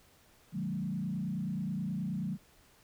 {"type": "tone with frequency modulation", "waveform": "sine", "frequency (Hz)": 185.5, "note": "F#3", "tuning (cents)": 5, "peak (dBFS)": -32, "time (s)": [0.52, 2.38], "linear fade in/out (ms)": 50, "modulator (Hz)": 29.4, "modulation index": 1.3, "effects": ["pink hiss -63 dBFS RMS until 2.83 s"]}